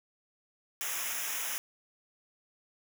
white noise with comb filter, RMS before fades -35 dBFS, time 0.81-1.58 s, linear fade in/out 0 ms, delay 0.23 ms, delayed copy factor -0.9, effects none

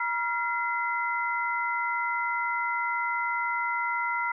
sine tone cluster, 955 / 1381 / 2040 Hz, A#5 / F6 / C7, +42 / -20 / -44 cents, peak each -30 / -30 / -31 dBFS, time 0-4.32 s, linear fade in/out 5 ms, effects none

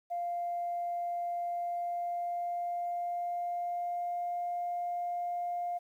sine tone with pitch glide, 697 to 703.1 Hz, F5 to F5, -4 to +11 cents, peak -31 dBFS, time 0.1-5.79 s, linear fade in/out 20 ms, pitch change +15 cents, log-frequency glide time 1.4-4.41 s, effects tanh soft clip ceiling -27 dBFS + 11-bit

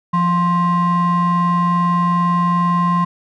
triangle ring-modulated tone, 438.8 Hz, A4, 5 cents flat, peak -8 dBFS, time 0.13-3.05 s, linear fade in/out 10 ms, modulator 613 Hz, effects none

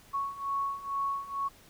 sine beating tone pair, 1107 / 1109.2 Hz, C#6 / C#6, -3 / +1 cents, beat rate 2.2 Hz, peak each -35 / -32 dBFS, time 0.13-1.49 s, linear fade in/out 20 ms, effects pink hiss -57 dBFS RMS until 1.69 s

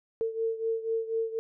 sine beating tone pair, 449.9 / 454 Hz, A4 / A#4, +39 / -46 cents, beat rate 4.1 Hz, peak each -29 / -33 dBFS, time 0.21-1.39 s, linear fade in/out 0 ms, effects none

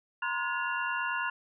sine tone cluster, 948 / 1037 / 1440 / 1704 / 2769 Hz, A#5 / C6 / F#6 / G#6 / F7, +29 / -16 / -47 / +44 / -15 cents, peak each -38 / -35 / -33 / -37 / -38 dBFS, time 0.22-1.3 s, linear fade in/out 5 ms, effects none

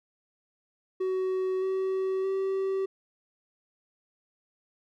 triangle tone with pitch steps, 374.8 / 380 / 385.3 Hz, F#4 / F#4 / G4, +22 / +46 / -30 cents, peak -24 dBFS, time 1-2.86 s, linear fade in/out 10 ms, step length 620 ms, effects none

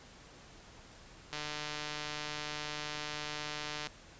click train, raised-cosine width 0.2 ms, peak -21 dBFS, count 382, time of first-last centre 1.33-3.87 s, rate 150 Hz, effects pink hiss -55 dBFS RMS until 4.19 s + resampled to 16000 Hz

